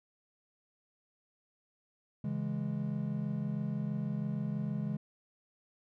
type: chord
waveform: triangle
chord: C# minor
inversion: none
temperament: equal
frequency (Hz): 138.59 / 164.81 / 207.7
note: C#3 / E3 / G#3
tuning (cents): 0 / 0 / 0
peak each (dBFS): -35 / -36 / -34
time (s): 2.24-4.97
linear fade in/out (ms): 5
effects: none